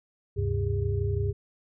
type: tone cluster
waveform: sine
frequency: 73.3 / 99.1 / 131.1 / 404.8 Hz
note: D2 / G2 / C3 / G#4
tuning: -3 / +19 / +4 / -44 cents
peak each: -31 / -27 / -33 / -32 dBFS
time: 0.36-1.33 s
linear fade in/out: 20 ms
effects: none